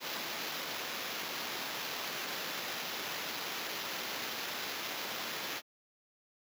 blue noise with sample-and-hold, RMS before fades -39 dBFS, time 0-5.62 s, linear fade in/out 50 ms, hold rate 8820 Hz, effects high-pass 200 Hz 12 dB/octave

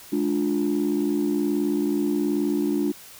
sine chord, D diminished, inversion second, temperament just, 211.4 / 293.7 / 352.4 Hz, Ab3 / D4 / F4, +31 / 0 / +16 cents, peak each -26 / -22 / -25 dBFS, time 0.12-2.92 s, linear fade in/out 10 ms, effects tanh soft clip ceiling -15 dBFS + white hiss -45 dBFS RMS until 3.19 s

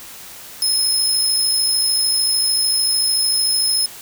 25% pulse tone with amplitude modulation, 5170 Hz, E8, 34 cents flat, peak -9 dBFS, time 0.62-3.86 s, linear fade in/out 2 ms, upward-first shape sine, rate 53.4 Hz, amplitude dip 30%, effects white hiss -37 dBFS RMS until 4.01 s

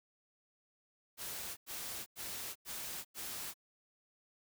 white noise bursts, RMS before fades -43 dBFS, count 5, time 1.17-3.542 s, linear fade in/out 50 ms, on 400 ms, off 93 ms, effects none

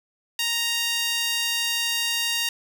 sawtooth tone with high-pass filter, 932.3 Hz, A#5, in tune, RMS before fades -25 dBFS, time 0.39-2.49 s, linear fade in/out 2 ms, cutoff 2900 Hz, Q 1.4, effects none

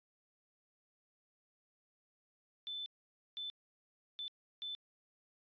sine tone bursts at uneven times, 3520 Hz, A7, in tune, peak -40 dBFS, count 4, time 2.67-2.86 / 3.37-3.5 / 4.19-4.28 / 4.62-4.75 s, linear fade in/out 0 ms, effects resampled to 11025 Hz

